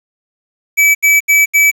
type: tone bursts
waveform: square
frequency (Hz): 2298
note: D7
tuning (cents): -38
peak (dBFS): -7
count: 4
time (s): 0.77-1.715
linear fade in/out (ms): 20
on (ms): 180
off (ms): 75
effects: 7-bit